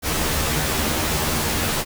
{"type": "noise with comb filter", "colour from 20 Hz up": "pink", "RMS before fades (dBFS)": -22, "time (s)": [0.02, 1.85], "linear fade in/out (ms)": 50, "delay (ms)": 13, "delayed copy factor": 1, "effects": []}